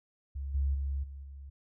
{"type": "tone with level steps", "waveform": "sine", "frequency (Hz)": 69, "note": "C#2", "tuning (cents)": -7, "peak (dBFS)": [-34, -26, -30, -41, -43], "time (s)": [0.35, 1.5], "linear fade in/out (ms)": 10, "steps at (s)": [0.54, 0.74, 1.03, 1.23], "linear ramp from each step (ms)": 10, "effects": []}